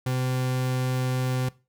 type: tone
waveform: 40% pulse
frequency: 128.1 Hz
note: C3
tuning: 36 cents flat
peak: -23 dBFS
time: 0.06-1.49 s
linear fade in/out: 5 ms
effects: noise-tail reverb RT60 0.3 s tail -20 dB re dry